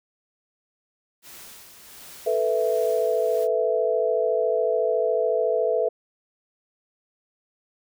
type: noise with tremolo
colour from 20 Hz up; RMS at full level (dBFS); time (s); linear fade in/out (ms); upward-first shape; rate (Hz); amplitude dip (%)
white; -43; 1.22-3.48; 50; sine; 1.4; 45
type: chord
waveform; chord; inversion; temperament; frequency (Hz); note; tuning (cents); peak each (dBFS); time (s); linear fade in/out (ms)
sine; A suspended second; none; equal; 440 / 493.9 / 659.3; A4 / B4 / E5; 0 / 0 / 0; -24; 2.26-5.89; 10
effects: none